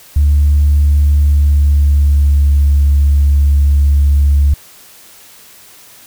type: tone with pitch glide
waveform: sine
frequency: 72.8 to 71.22 Hz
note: D2 to C#2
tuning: -15 to +47 cents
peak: -5 dBFS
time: 0.16-4.54 s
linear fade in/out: 5 ms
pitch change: -38 cents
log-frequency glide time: 1.16-2.55 s
effects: tanh soft clip ceiling -3 dBFS + white hiss -40 dBFS RMS until 6.06 s